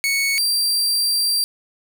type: tone pair in turn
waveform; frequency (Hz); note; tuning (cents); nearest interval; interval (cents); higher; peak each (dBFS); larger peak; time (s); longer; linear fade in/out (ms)
sawtooth; 2217 / 4714; C#7 / D8; 0 / +6; octave + minor second; 1306; second; -14; neither; 0.04-0.38 / 0.38-1.44; second; 0
effects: 8-bit